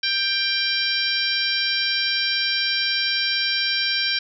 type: harmonic tone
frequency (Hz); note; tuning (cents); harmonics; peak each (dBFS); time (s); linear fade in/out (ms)
789; G5; +11; 2 / 3 / 4 / 5 / 6 / 7; -27 / -27 / -27 / -27 / -27 / -27; 0.03-4.19; 5
effects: none